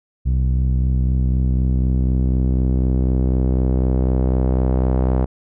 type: tone with low-pass filter sweep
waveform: sawtooth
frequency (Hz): 64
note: C2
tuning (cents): -38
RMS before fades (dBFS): -17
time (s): 0.25-5.26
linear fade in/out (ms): 20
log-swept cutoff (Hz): 130 to 740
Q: 1
effects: none